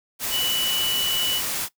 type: tone in noise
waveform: sine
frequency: 2960 Hz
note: F#7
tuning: in tune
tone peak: -22 dBFS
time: 0.3-1.42 s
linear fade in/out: 50 ms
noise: white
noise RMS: -27 dBFS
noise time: 0.19-1.69 s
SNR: +2 dB
effects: noise-tail reverb RT60 0.1 s tail -18 dB re dry